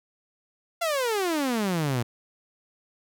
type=exponential sweep; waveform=sawtooth; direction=down; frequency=698.5 to 113.9 Hz; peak=-20 dBFS; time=0.81-2.03 s; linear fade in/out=10 ms; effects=none